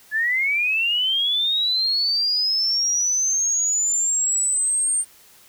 sine linear sweep, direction up, 1693 to 8790 Hz, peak -18 dBFS, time 0.11-5.05 s, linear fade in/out 50 ms, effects white hiss -51 dBFS RMS until 5.48 s

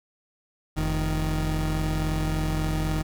30% pulse tone pair together, 43.65 / 155.56 Hz, F1 / D#3, 0 / 0 cents, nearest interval octave + minor seventh, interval 2200 cents, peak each -24 dBFS, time 0.76-3.03 s, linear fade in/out 20 ms, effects none

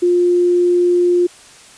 sine tone, 353.1 Hz, F4, 19 cents sharp, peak -10 dBFS, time 0.02-1.27 s, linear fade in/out 10 ms, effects white hiss -42 dBFS RMS until 1.77 s + resampled to 22050 Hz

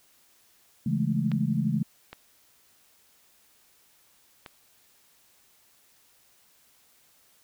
sine chord, A major seventh, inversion first, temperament equal with one note detuned, 138.59 / 165.86 / 207.7 / 220 Hz, C#3 / E3 / G#3 / A3, 0 / +11 / 0 / 0 cents, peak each -29 dBFS, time 0.86-1.83 s, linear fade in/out 5 ms
clicks, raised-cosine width 0.3 ms, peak -22 / -24 / -25 dBFS, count 3, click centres 1.317 / 2.13 / 4.462 s
effects white hiss -62 dBFS RMS until 7.43 s

